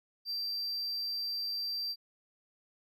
triangle tone, 4699 Hz, D8, in tune, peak -32 dBFS, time 0.25-1.96 s, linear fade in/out 50 ms, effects none

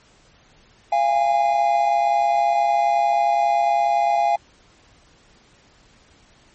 triangle tone pair together, 689 / 818.8 Hz, F5 / G#5, -24 / -25 cents, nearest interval minor third, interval 299 cents, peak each -17 / -16 dBFS, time 0.92-4.36 s, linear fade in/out 5 ms, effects pink hiss -54 dBFS RMS until 6.54 s + MP3 32 kbps

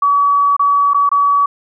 sine tone with dropouts, 1138 Hz, C#6, 45 cents sharp, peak -9 dBFS, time 0.02-1.46 s, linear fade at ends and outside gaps 5 ms, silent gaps 0.566-0.594 / 0.935-0.944 / 1.092-1.115 s, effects none

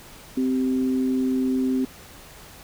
sine tone pair together, 259.4 / 388.7 Hz, C4 / G4, -15 / -15 cents, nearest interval perfect fifth, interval 700 cents, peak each -20 / -30 dBFS, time 0.37-1.85 s, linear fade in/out 5 ms, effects pink hiss -45 dBFS RMS until 2.63 s

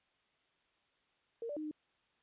sine tone with pitch steps, 461.9 / 584 / 308.1 / 304.5 Hz, A#4 / D5 / D#4 / D#4, -16 / -10 / -17 / -37 cents, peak -38 dBFS, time 1.42-1.712 s, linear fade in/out 2 ms, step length 73 ms, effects white hiss -75 dBFS RMS until 2.22 s + resampled to 8000 Hz

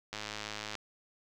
click train, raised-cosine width 0.2 ms, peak -21 dBFS, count 67, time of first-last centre 0.13-0.753 s, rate 106 Hz, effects none

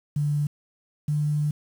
sine tone pair in turn, 146.83 / 148.97 Hz, D3 / D3, 0 / +25 cents, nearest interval unison, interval 25 cents, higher second, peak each -21 dBFS, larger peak neither, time 0.16-0.47 / 1.08-1.51 s, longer second, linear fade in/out 5 ms, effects 8-bit

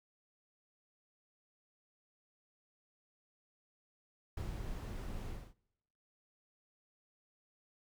brown noise with ADSR envelope, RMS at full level -40 dBFS, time 4.37-5.54 s, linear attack 4 ms, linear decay 180 ms, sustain -2 dB, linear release 260 ms, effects noise-tail reverb RT60 1.0 s tail -26 dB re dry

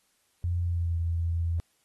sine tone with pitch glide, 87.2 to 84.08 Hz, F2 to E2, -2 to +35 cents, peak -25 dBFS, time 0.44-1.6 s, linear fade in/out 0 ms, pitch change -63 cents, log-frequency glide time 0.62-0.95 s, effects white hiss -70 dBFS RMS until 1.84 s + AAC 32 kbps

